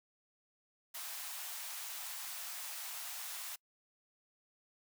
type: high-pass noise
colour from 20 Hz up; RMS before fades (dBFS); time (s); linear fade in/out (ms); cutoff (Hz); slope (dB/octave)
white; -44; 0.94-3.56; 10; 650; 48
effects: noise-tail reverb RT60 0.1 s tail -26 dB re dry